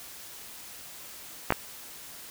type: clicks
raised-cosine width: 0.5 ms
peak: -7 dBFS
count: 2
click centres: 1.505 / 1.523 s
effects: white hiss -45 dBFS RMS until 2.3 s